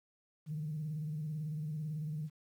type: tone with vibrato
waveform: sine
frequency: 153.2 Hz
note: D#3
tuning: 27 cents flat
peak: -35 dBFS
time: 0.46-2.3 s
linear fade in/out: 50 ms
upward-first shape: square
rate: 18 Hz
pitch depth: 59 cents each way
effects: tanh soft clip ceiling -31 dBFS + 11-bit